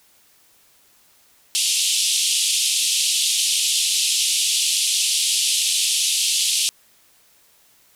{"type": "band-pass noise", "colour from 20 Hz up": "pink", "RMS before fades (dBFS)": -20, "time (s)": [1.55, 6.69], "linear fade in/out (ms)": 0, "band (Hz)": [2800, 11000], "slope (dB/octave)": 48, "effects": ["white hiss -56 dBFS RMS until 7.95 s"]}